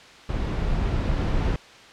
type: noise with level ramp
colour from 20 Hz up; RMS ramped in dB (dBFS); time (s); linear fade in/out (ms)
brown; -26 to -22; 0.29-1.56; 2
effects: white hiss -46 dBFS RMS until 1.92 s + low-pass 4000 Hz 12 dB/octave